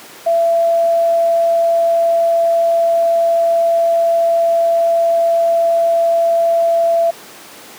sine tone, 672 Hz, E5, 33 cents sharp, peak -10 dBFS, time 0.26-7.11 s, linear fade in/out 10 ms, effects pink hiss -36 dBFS RMS until 7.78 s + high-pass 300 Hz 12 dB/octave

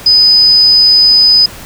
sine tone, 5000 Hz, D#8, 8 cents sharp, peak -3 dBFS, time 0.06-1.46 s, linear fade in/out 5 ms, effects pink hiss -30 dBFS RMS until 1.65 s

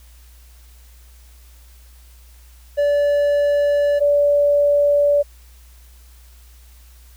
triangle / sine tone pair in turn, 578 / 578 Hz, D5 / D5, -28 / -28 cents, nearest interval unison, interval 0 cents, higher neither, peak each -12 dBFS, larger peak neither, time 2.77-4 / 4-5.23 s, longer neither, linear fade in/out 20 ms, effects added 60 Hz sine -43 dBFS peak until 7.16 s + white hiss -53 dBFS RMS until 7.16 s

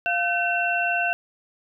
sine tone cluster, 699 / 1526 / 2711 Hz, F5 / G6 / E7, +1 / -47 / +48 cents, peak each -25 dBFS, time 0.06-1.13 s, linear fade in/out 0 ms, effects none

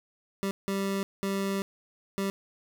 25% pulse tone bursts at uneven times, 196 Hz, G3, in tune, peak -24 dBFS, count 4, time 0.43-0.51 / 0.68-1.03 / 1.23-1.62 / 2.18-2.3 s, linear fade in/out 0 ms, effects none

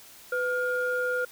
sine tone pair together, 499.9 / 1417 Hz, B4 / F6, +21 / +25 cents, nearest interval octave + tritone, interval 1804 cents, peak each -27 dBFS, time 0.32-1.25 s, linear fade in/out 5 ms, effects tanh soft clip ceiling -18 dBFS + white hiss -50 dBFS RMS until 1.31 s

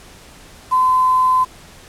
sine tone with quantisation, 1023 Hz, C6, 39 cents flat, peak -11 dBFS, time 0.71-1.45 s, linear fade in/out 20 ms, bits 6, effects pink hiss -42 dBFS RMS until 1.88 s + low-pass 11000 Hz 12 dB/octave

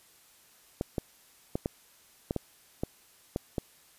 clicks, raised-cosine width 2 ms, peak -16 dBFS, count 9, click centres 0.811 / 0.982 / 1.555 / 1.659 / 2.309 / 2.363 / 2.835 / 3.361 / 3.582 s, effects white hiss -60 dBFS RMS until 3.98 s + resampled to 32000 Hz

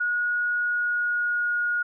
sine tone with pitch glide, 1450 to 1439.2 Hz, F#6 to F#6, -35 to -48 cents, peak -22 dBFS, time 0-1.83 s, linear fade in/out 10 ms, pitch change -13 cents, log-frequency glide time 0.56-1.6 s, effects none

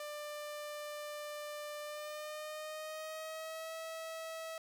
sawtooth tone with pitch glide, 594 to 647.8 Hz, D5 to E5, +20 to -30 cents, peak -38 dBFS, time 0-4.58 s, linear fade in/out 2 ms, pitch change +150 cents, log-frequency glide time 1.81-3.75 s, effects none

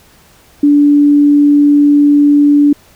sine tone, 290.1 Hz, D4, 21 cents flat, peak -4 dBFS, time 0.63-2.73 s, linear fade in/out 5 ms, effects pink hiss -45 dBFS RMS until 2.95 s

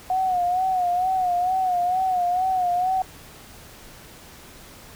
sine tone with vibrato, 731 Hz, F#5, 21 cents flat, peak -19 dBFS, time 0.1-3.02 s, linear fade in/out 2 ms, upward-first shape sine, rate 2.2 Hz, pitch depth 64 cents each way, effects pink hiss -45 dBFS RMS until 4.95 s

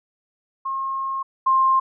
sine tone pair in turn, 1075 / 1057.8 Hz, C6 / C6, +47 / +19 cents, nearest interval unison, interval 28 cents, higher first, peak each -23 / -14 dBFS, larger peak second, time 0.65-1.23 / 1.46-1.8 s, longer first, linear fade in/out 10 ms, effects none

